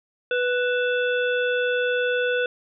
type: harmonic tone with a mistuned harmonic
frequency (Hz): 493.9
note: B4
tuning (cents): 0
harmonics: 1 / 3 / 5 / 7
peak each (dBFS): -22 / -25 / -32 / -35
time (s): 0.31-2.46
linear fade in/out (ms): 2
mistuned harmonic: 5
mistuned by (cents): +120
effects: none